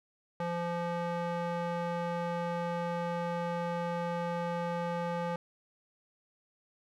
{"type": "tone with band-pass filter", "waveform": "square", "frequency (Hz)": 172.1, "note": "F3", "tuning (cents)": -25, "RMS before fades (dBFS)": -34, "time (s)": [0.4, 5.36], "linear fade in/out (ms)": 2, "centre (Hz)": 750, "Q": 0.97, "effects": []}